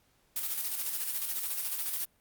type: noise with tremolo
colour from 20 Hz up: blue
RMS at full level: -32 dBFS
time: 0.36-2.05 s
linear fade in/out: 2 ms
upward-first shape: square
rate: 14 Hz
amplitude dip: 40%
effects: pink hiss -69 dBFS RMS until 2.2 s + Opus 48 kbps